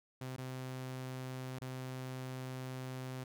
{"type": "tone with dropouts", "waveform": "sawtooth", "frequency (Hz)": 129.3, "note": "C3", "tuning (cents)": -20, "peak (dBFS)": -37, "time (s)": [0.21, 3.24], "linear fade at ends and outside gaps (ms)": 5, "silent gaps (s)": [[0.364, 0.381], [1.588, 1.614]], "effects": []}